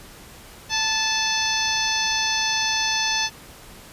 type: harmonic tone with a mistuned harmonic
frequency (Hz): 874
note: A5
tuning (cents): -12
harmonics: 1 / 2 / 3 / 4 / 5 / 6 / 7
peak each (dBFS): -28 / -28 / -28 / -28 / -28 / -28 / -28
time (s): 0.69-3.3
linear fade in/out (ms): 50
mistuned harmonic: 1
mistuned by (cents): +16
effects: pink hiss -44 dBFS RMS until 3.92 s + resampled to 32000 Hz